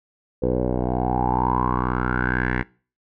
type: tone with low-pass filter sweep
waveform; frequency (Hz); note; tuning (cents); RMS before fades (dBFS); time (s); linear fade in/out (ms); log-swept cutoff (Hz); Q
10% pulse; 62.1; B1; +10; -22; 0.42-2.63; 10; 500 to 1900; 8.2
effects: noise-tail reverb RT60 0.4 s tail -24 dB re dry